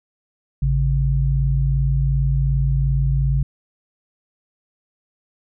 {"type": "tone pair together", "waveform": "sine", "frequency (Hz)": [54.51, 137.2], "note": ["A1", "C#3"], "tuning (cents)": [-15, -17], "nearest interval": "octave + major third", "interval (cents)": 1598, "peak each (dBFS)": -18, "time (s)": [0.62, 3.43], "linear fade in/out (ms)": 5, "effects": []}